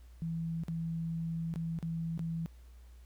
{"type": "tone with dropouts", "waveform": "sine", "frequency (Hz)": 164.81, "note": "E3", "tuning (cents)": 0, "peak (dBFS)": -33, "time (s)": [0.22, 2.46], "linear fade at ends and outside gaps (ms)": 0, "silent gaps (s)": [[0.636, 0.683], [1.539, 1.559], [1.788, 1.827], [2.177, 2.193]], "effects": ["added 60 Hz sine -51 dBFS peak until 3.05 s", "pink hiss -68 dBFS RMS until 3.05 s"]}